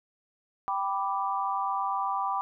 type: chord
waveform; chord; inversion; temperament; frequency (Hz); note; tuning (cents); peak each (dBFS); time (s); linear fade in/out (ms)
sine; G major; none; equal; 784 / 987.8 / 1174.7; G5 / B5 / D6; 0 / 0 / 0; -31; 0.68-2.41; 0
effects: none